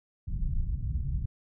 pink low-pass noise, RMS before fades -30 dBFS, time 0.27-1.26 s, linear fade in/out 10 ms, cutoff 130 Hz, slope 24 dB/octave, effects none

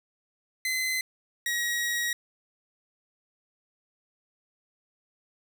sawtooth tone pair in turn, 2045 / 1900.9 Hz, C7 / A#6, -40 / +33 cents, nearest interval minor second, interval 127 cents, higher first, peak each -23 dBFS, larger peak neither, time 0.65-1.01 / 1.46-2.13 s, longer second, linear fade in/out 2 ms, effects none

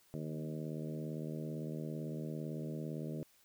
harmonic tone with a mistuned harmonic, 77.78 Hz, D#2, in tune, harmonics 2 / 3 / 4 / 5 / 6 / 7 / 8, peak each -41 / -45 / -47 / -49 / -51 / -52 / -53 dBFS, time 0.14-3.23 s, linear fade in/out 0 ms, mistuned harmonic 2, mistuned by -20 cents, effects white hiss -68 dBFS RMS until 3.44 s

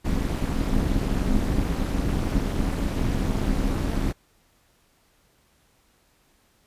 brown noise with amplitude modulation, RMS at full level -20 dBFS, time 0.04-4.13 s, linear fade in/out 20 ms, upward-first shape sine, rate 232 Hz, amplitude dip 90%, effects pink hiss -63 dBFS RMS until 6.66 s + resampled to 32000 Hz

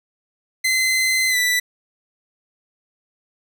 sawtooth tone with pitch glide, 2055 to 1977 Hz, C7 to B6, -32 to +1 cents, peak -13 dBFS, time 0.64-1.6 s, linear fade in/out 10 ms, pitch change -67 cents, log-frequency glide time 1.29-1.37 s, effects none

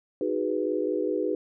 sine chord, G# minor seventh, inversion second, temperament equal, 311.1 / 370 / 415.3 / 493.9 Hz, D#4 / F#4 / G#4 / B4, 0 / 0 / 0 / 0 cents, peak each -30 dBFS, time 0.21-1.35 s, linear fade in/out 2 ms, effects none

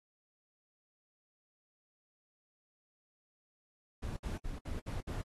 brown noise bursts, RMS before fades -39 dBFS, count 6, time 4.02-5.22 s, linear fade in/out 10 ms, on 150 ms, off 60 ms, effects AAC 32 kbps

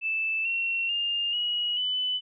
sine tone with pitch steps, 2637 / 2724 / 2813 / 2906 / 3001 Hz, E7 / F7 / F7 / F#7 / F#7, 0 / -44 / +12 / -32 / +24 cents, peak -25 dBFS, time 0.01-2.21 s, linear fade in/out 50 ms, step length 440 ms, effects none

